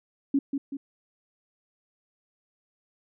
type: tone with echo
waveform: sine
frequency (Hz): 277.2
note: C#4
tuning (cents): 0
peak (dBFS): -19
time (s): 0.34-0.39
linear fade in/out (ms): 5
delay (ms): 190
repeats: 2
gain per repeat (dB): -6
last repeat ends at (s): 0.77
effects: none